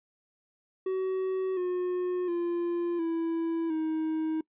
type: tone with pitch steps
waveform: triangle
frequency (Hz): 377 / 360.8 / 345.3 / 330.5 / 316.3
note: F#4 / F#4 / F4 / E4 / D#4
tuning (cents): +32 / -44 / -20 / +5 / +29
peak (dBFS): -25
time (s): 0.86-4.41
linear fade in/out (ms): 5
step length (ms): 710
effects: noise-tail reverb RT60 0.1 s tail -23 dB re dry + resampled to 8000 Hz